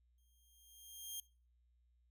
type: tone with exponential growth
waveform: 10% pulse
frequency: 3207 Hz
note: G7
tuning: 39 cents sharp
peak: -33 dBFS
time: 0.18-1.2 s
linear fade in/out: 2 ms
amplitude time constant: 220 ms
effects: noise-tail reverb RT60 0.4 s tail -23 dB re dry + added 60 Hz sine -70 dBFS peak until 2.1 s